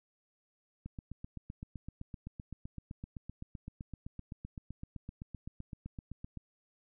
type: click train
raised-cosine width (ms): 5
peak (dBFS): -30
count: 44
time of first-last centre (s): 0.86-6.373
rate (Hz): 7.8
effects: none